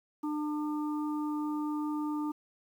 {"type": "harmonic tone", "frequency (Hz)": 300.4, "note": "D4", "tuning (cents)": 39, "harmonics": [1, 3, 4], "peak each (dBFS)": [-31, -41, -43], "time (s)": [0.23, 2.32], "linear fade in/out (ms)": 10, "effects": ["10-bit"]}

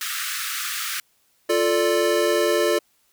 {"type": "high-pass noise", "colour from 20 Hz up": "pink", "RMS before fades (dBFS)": -28, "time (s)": [0.01, 1], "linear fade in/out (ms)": 2, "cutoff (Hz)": 1200, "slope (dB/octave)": 96}
{"type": "chord", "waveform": "square", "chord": "D minor", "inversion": "first", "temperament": "equal", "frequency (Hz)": [349.2, 440, 587.3], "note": ["F4", "A4", "D5"], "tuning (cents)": [0, 0, 0], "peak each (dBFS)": -23, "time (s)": [1.49, 2.79], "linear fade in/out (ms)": 10}
{"effects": ["white hiss -64 dBFS RMS until 3.12 s"]}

